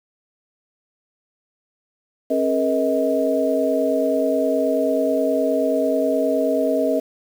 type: tone cluster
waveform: sine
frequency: 270.1 / 431.1 / 480.5 / 634 Hz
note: C#4 / A4 / B4 / D#5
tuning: -45 / -35 / -48 / +32 cents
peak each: -22 / -26 / -23 / -20 dBFS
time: 2.3-7 s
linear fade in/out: 10 ms
effects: 7-bit